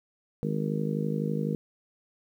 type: harmonic tone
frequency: 51.91 Hz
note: G#1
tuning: in tune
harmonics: 3 / 4 / 5 / 6 / 7 / 8 / 9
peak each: -30 / -31 / -37 / -40 / -41 / -40 / -35 dBFS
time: 0.43-1.55 s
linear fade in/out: 0 ms
effects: 10-bit